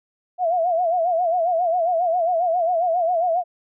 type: tone with vibrato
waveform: sine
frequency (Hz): 690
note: F5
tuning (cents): -21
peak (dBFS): -17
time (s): 0.38-3.44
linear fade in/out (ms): 50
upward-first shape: sine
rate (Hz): 7.4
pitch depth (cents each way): 110
effects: none